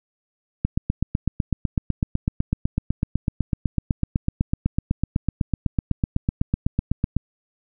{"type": "click train", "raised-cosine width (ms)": 5, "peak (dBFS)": -7, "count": 53, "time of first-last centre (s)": [0.65, 7.166], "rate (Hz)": 7.98, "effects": []}